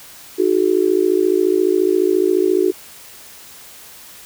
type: tone with amplitude modulation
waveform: sine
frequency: 370 Hz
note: F#4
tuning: in tune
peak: -8 dBFS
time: 0.38-2.72 s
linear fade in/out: 20 ms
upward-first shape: sine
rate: 54.4 Hz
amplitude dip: 100%
effects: white hiss -40 dBFS RMS until 4.25 s